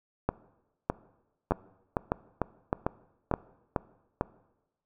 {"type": "two click trains", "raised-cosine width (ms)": 1, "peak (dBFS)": [-11, -12], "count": [6, 7], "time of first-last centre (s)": [[0.29, 3.339], [1.52, 4.211]], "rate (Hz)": [1.64, 2.23], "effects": ["noise-tail reverb RT60 1.0 s tail -20 dB re dry"]}